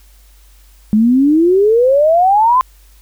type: exponential sweep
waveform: sine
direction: up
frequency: 207.7 to 1052 Hz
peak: -7 dBFS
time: 0.93-2.61 s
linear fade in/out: 0 ms
effects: added 49 Hz sine -42 dBFS peak until 3.01 s + white hiss -51 dBFS RMS until 3.01 s